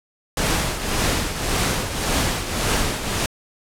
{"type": "noise with tremolo", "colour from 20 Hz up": "pink", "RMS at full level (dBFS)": -19, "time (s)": [0.37, 3.26], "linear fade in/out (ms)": 2, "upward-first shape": "triangle", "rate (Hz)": 1.8, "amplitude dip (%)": 65, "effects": ["low-pass 11000 Hz 12 dB/octave"]}